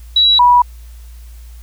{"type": "tone pair in turn", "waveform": "sine", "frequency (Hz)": [3902, 975.5], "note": ["B7", "B5"], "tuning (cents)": [-22, -22], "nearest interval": "2 octaves", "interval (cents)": 2400, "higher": "first", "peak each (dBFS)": [-7, -5], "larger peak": "second", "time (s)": [[0.16, 0.39], [0.39, 0.62]], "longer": "neither", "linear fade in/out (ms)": 5, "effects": ["added 58 Hz sine -32 dBFS peak until 1.62 s", "white hiss -49 dBFS RMS until 1.62 s"]}